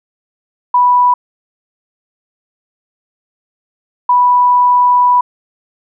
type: tone pair in turn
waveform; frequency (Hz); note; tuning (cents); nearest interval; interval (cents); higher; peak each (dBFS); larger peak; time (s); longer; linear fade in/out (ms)
sine; 985 / 985; B5 / B5; -5 / -5; unison; 0; neither; -6; neither; 0.74-1.14 / 4.09-5.21; second; 5
effects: none